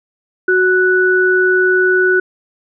sine tone pair together, 370 / 1480 Hz, F#4 / F#6, 0 / 0 cents, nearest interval 2 octaves, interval 2400 cents, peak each -12 dBFS, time 0.48-2.2 s, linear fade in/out 5 ms, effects none

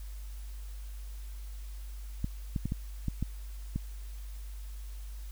clicks, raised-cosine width 5 ms, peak -19 dBFS, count 7, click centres 2.244 / 2.562 / 2.656 / 2.721 / 3.083 / 3.226 / 3.76 s, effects added 50 Hz sine -39 dBFS peak until 5.31 s + white hiss -57 dBFS RMS until 5.31 s

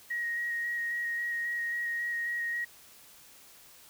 sine tone with vibrato, 1886 Hz, A#6, 20 cents sharp, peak -30 dBFS, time 0.1-2.65 s, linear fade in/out 10 ms, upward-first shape square, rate 3.7 Hz, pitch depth 11 cents each way, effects white hiss -55 dBFS RMS until 3.89 s

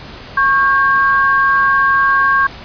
sine tone pair together, 1102.1 / 1600 Hz, C#6 / G6, -10 / +35 cents, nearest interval tritone, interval 645 cents, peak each -12 dBFS, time 0.37-2.47 s, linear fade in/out 5 ms, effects pink hiss -33 dBFS RMS until 2.64 s + resampled to 11025 Hz

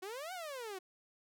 sawtooth exponential two-way sweep, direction up then down, 360.6 to 766 to 360.6 Hz, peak -38 dBFS, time 0.02-0.79 s, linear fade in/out 10 ms, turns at 0.33 s, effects none

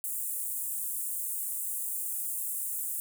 pink high-pass noise, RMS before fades -34 dBFS, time 0.04-3 s, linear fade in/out 0 ms, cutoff 8200 Hz, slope 48 dB/octave, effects none

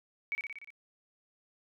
sine tone with echo, 2262 Hz, C#7, 34 cents sharp, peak -30 dBFS, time 0.32-0.35 s, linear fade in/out 0 ms, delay 59 ms, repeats 6, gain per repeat -3 dB, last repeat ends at 0.704 s, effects none

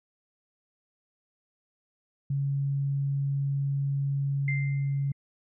sine tone, 139.3 Hz, C#3, 9 cents sharp, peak -25 dBFS, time 2.3-5.12 s, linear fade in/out 5 ms
sine tone with exponential decay, 2090 Hz, C7, 2 cents flat, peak -28 dBFS, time 4.48-5.13 s, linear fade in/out 2 ms, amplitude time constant 140 ms
effects none

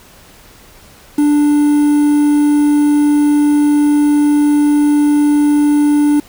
triangle tone with quantisation, 293.7 Hz, D4, in tune, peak -6 dBFS, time 1.18-6.2 s, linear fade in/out 5 ms, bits 5, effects pink hiss -42 dBFS RMS until 6.28 s

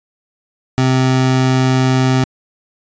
25% pulse tone, 130 Hz, C3, 11 cents flat, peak -7 dBFS, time 0.78-2.24 s, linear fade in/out 0 ms, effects resampled to 16000 Hz

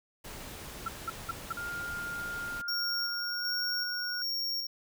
pink noise, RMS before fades -44 dBFS, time 0.24-2.62 s, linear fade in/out 10 ms
sine tone bursts, 1352 Hz, E6, 43 cents sharp, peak -30 dBFS, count 4, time 0.86-1.526 s, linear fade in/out 5 ms, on 24 ms, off 190 ms
sine tone with pitch glide, 1408 to 1450.1 Hz, F6 to F#6, +14 to -35 cents, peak -35 dBFS, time 1.57-4.22 s, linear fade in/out 2 ms, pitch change +51 cents, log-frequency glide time 3.1-3.54 s
square tone with tremolo, 5530 Hz, F8, 18 cents flat, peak -31 dBFS, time 2.68-4.67 s, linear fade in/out 5 ms, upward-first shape square, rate 1.3 Hz, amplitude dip 35%
effects none

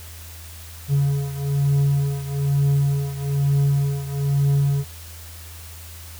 triangle beating tone pair, 140 / 141.1 Hz, C#3 / C#3, +18 / +31 cents, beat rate 1.1 Hz, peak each -17 / -21 dBFS, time 0.88-4.85 s, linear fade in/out 50 ms, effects added 82 Hz sine -38 dBFS peak until 6.19 s + white hiss -42 dBFS RMS until 6.19 s

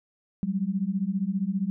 sine beating tone pair, 185 / 200 Hz, F#3 / G3, 0 / +35 cents, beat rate 15 Hz, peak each -28 / -27 dBFS, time 0.43-1.7 s, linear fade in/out 0 ms, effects none

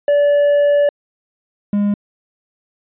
triangle tone pair in turn, 578 / 204.4 Hz, D5 / G#3, -28 / -27 cents, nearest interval octave + tritone, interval 1799 cents, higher first, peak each -8 / -11 dBFS, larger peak first, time 0.08-0.89 / 1.73-1.94 s, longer first, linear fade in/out 2 ms, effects resampled to 8000 Hz

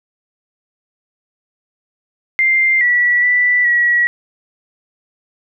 sine tone with pitch steps, 2096 / 1947 / 1972 / 1923 Hz, C7 / B6 / B6 / B6, +2 / -25 / -3 / -47 cents, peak -10 dBFS, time 2.39-4.07 s, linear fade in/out 0 ms, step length 420 ms, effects none

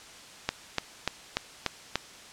click train, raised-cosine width 0.2 ms, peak -8 dBFS, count 6, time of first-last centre 0.49-1.956 s, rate 3.41 Hz, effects white hiss -48 dBFS RMS until 2.32 s + low-pass 7000 Hz 12 dB/octave

